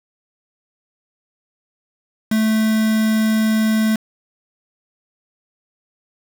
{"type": "tone with quantisation", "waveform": "triangle", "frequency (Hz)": 218.9, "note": "A3", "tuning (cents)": -9, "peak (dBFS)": -12, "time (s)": [2.31, 3.96], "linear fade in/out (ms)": 5, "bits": 4, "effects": []}